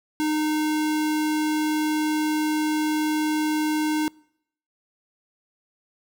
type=tone; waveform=square; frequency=306.8 Hz; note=D#4; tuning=24 cents flat; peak=-22 dBFS; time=0.2-4.08 s; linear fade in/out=0 ms; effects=noise-tail reverb RT60 0.7 s tail -25 dB re dry